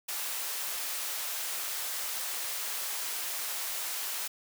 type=high-pass noise; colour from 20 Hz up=white; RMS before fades=-35 dBFS; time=0.08-4.28 s; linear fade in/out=10 ms; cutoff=590 Hz; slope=12 dB/octave; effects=none